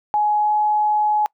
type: tone with pitch glide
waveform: sine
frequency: 840 to 844.9 Hz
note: G#5 to G#5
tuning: +19 to +30 cents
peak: -15 dBFS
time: 0.14-1.26 s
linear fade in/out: 0 ms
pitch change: +11 cents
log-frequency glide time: 0.39-0.51 s
effects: noise-tail reverb RT60 0.1 s tail -25 dB re dry